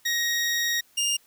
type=tone pair in turn; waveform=20% pulse; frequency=1881 / 2818 Hz; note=A#6 / F7; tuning=+15 / +15 cents; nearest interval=perfect fifth; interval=700 cents; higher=second; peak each=-18 dBFS; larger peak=neither; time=0.05-0.81 / 0.97-1.17 s; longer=first; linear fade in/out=10 ms; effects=white hiss -60 dBFS RMS until 1.26 s